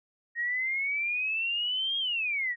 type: exponential two-way sweep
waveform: sine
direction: up then down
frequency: 1864.7 to 3269 to 1864.7 Hz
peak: -27 dBFS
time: 0.35-2.56 s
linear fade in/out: 50 ms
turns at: 1.98 s
effects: none